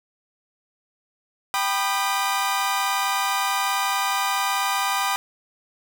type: chord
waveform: sawtooth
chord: G augmented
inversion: none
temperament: equal with one note detuned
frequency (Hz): 784 / 987.8 / 1215.4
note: G5 / B5 / D#6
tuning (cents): 0 / 0 / -41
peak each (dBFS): -22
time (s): 1.54-5.16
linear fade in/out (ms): 0
effects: none